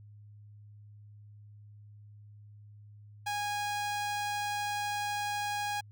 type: tone with notch filter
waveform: sawtooth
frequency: 824 Hz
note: G#5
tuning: 14 cents flat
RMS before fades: -34 dBFS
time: 3.26-5.81 s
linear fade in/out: 10 ms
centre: 12000 Hz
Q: 1.8
effects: added 104 Hz sine -50 dBFS peak until 5.91 s